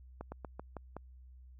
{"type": "slowing click train", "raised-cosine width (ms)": 1, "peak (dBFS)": -28, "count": 6, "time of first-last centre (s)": [0.21, 0.966], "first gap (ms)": 110, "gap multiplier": 1.16, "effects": ["added 63 Hz sine -52 dBFS peak until 1.59 s"]}